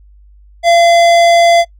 sine tone with hard clipping, 683 Hz, F5, 39 cents flat, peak -7 dBFS, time 0.63-1.65 s, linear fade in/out 50 ms, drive 16 dB, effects noise-tail reverb RT60 0.1 s tail -23 dB re dry + added 50 Hz sine -39 dBFS peak until 1.79 s

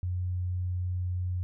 sine tone, 90.3 Hz, F#2, 42 cents flat, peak -28 dBFS, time 0.03-1.43 s, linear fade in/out 0 ms, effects none

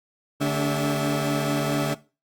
30% pulse tone cluster, 145.6 / 220.3 / 286.7 / 398.9 / 652 Hz, D3 / A3 / D4 / G4 / E5, -15 / +2 / -42 / +30 / -19 cents, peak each -23 / -30 / -24 / -31 / -28 dBFS, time 0.4-1.95 s, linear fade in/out 20 ms, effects noise-tail reverb RT60 0.3 s tail -18 dB re dry + Opus 48 kbps

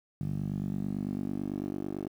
10% pulse tone with band-pass filter sweep, 49 Hz, G1, in tune, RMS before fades -34 dBFS, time 0.21-2.08 s, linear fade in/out 0 ms, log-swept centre 150 to 370 Hz, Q 2.4, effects 10-bit

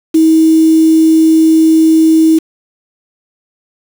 sine tone with quantisation, 320 Hz, D#4, 49 cents sharp, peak -4 dBFS, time 0.14-2.39 s, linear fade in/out 10 ms, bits 4, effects none

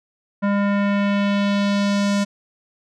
square tone with low-pass filter sweep, 201.6 Hz, G3, 49 cents sharp, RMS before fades -19 dBFS, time 0.42-2.25 s, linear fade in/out 20 ms, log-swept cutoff 1500 to 7000 Hz, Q 1.4, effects none

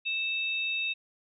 sine tone pair together, 2637 / 3729 Hz, E7 / A#7, 0 / 0 cents, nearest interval tritone, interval 600 cents, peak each -29 / -34 dBFS, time 0.05-0.94 s, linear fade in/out 20 ms, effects none

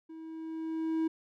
triangle tone with level ramp, 321.8 Hz, E4, 42 cents flat, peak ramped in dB -42 to -24 dBFS, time 0.09-1.08 s, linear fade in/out 10 ms, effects none

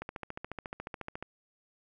click train, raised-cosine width 0.5 ms, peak -23 dBFS, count 18, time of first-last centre 0.02-1.226 s, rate 14.1 Hz, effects none

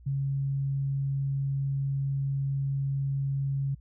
sine tone, 137.8 Hz, C#3, 10 cents flat, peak -26 dBFS, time 0.06-3.75 s, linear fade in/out 10 ms, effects added 60 Hz sine -49 dBFS peak until 3.8 s

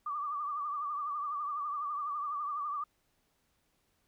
sine tone with vibrato, 1174 Hz, D6, 1 cent flat, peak -33 dBFS, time 0.06-2.84 s, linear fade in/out 5 ms, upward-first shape triangle, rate 12 Hz, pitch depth 87 cents each way, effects pink hiss -75 dBFS RMS until 4.07 s

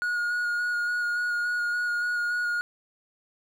triangle tone with vibrato, 1442 Hz, F#6, 45 cents flat, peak -23 dBFS, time 0.02-2.61 s, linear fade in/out 0 ms, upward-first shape square, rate 3.5 Hz, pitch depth 12 cents each way, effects none

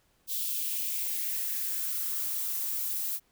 violet noise with high-pass filter sweep, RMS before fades -32 dBFS, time 0.27-3.2 s, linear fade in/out 50 ms, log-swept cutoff 3400 to 640 Hz, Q 2.5, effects pink hiss -69 dBFS RMS until 3.31 s

